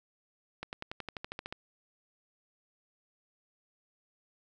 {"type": "accelerating click train", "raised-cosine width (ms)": 0.3, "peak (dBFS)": -22, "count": 12, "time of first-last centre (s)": [0.63, 1.525], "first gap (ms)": 99, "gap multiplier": 0.96, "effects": []}